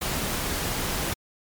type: noise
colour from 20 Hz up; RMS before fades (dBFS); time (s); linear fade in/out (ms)
pink; -28; 0.01-1.14; 10
effects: MP3 96 kbps